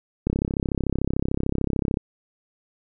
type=click train; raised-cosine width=3 ms; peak=-10 dBFS; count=58; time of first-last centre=0.27-1.971 s; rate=33.5 Hz; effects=none